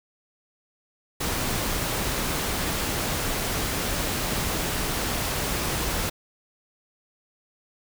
pink noise, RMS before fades -27 dBFS, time 1.2-6.1 s, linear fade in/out 10 ms, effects none

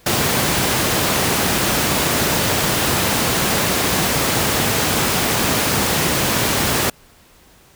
pink high-pass noise, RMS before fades -18 dBFS, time 0.06-6.9 s, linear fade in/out 5 ms, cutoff 100 Hz, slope 12 dB/octave, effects pink hiss -50 dBFS RMS until 7.75 s

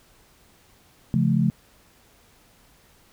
sine chord, Db augmented, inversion none, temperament just, 138.59 / 173.24 / 216.5 Hz, Db3 / F3 / A3, 0 / -14 / -28 cents, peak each -22 dBFS, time 1.14-1.5 s, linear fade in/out 0 ms, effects pink hiss -57 dBFS RMS until 3.12 s

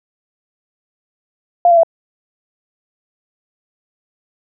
sine tone with pitch steps, 698.5 / 681 / 663.9 Hz, F5 / F5 / E5, 0 / -44 / +12 cents, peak -6 dBFS, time 1.65-1.833 s, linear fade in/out 2 ms, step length 61 ms, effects none

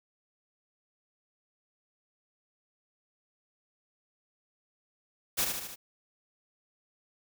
white noise with echo, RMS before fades -28 dBFS, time 5.37-5.46 s, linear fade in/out 20 ms, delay 75 ms, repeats 4, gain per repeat -4 dB, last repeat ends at 5.76 s, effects none

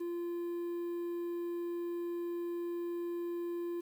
triangle tone, 345.4 Hz, F4, 19 cents flat, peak -33 dBFS, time 0-3.81 s, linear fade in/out 10 ms, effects 10-bit

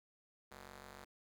5% pulse ring-modulated tone, 138.6 Hz, C#3, in tune, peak -38 dBFS, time 0.51-1.05 s, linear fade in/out 5 ms, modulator 323 Hz, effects none

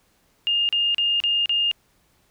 sine tone bursts, 2825 Hz, F7, 19 cents sharp, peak -18 dBFS, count 5, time 0.47-1.714 s, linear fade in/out 0 ms, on 220 ms, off 36 ms, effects pink hiss -63 dBFS RMS until 2.3 s

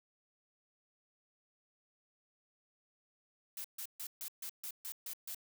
blue noise bursts, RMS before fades -43 dBFS, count 9, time 3.57-5.347 s, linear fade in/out 2 ms, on 73 ms, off 140 ms, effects none

